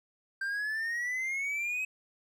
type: exponential sweep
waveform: triangle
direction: up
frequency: 1568 to 2557 Hz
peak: -29 dBFS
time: 0.41-1.85 s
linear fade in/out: 5 ms
effects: none